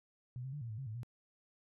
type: tone with pitch steps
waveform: sine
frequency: 124.3 / 132.5 / 147 / 116.5 / 108 / 134.9 / 108.3 / 120.3 Hz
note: B2 / C3 / D3 / A#2 / A2 / C#3 / A2 / B2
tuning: +12 / +22 / +2 / -1 / -32 / -47 / -27 / -45 cents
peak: -40 dBFS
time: 0.36-1.032 s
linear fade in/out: 0 ms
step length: 84 ms
effects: none